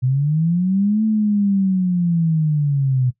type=linear two-way sweep; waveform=sine; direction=up then down; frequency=124.1 to 220 to 124.1 Hz; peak=-14 dBFS; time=0.02-3.11 s; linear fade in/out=20 ms; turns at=1.04 s; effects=noise-tail reverb RT60 0.1 s tail -17 dB re dry